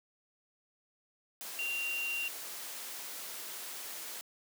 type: tone in noise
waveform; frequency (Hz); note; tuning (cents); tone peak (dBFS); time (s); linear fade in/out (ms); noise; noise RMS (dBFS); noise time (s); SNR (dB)
sine; 2767; F7; -17; -33; 1.59-2.28; 0; white; -43; 1.41-4.21; +7
effects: high-pass 300 Hz 12 dB/octave